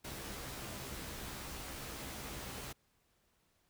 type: noise with comb filter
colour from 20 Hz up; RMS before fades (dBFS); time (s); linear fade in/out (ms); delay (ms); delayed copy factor
pink; -45; 0.04-2.73; 10; 15; +0.6
effects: pink hiss -75 dBFS RMS until 3.69 s